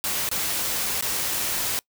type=noise with dropouts; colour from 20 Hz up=white; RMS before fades=-26 dBFS; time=0.04-1.79 s; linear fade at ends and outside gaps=0 ms; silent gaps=0.29-0.314 / 1.01-1.024 s; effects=noise-tail reverb RT60 0.1 s tail -25 dB re dry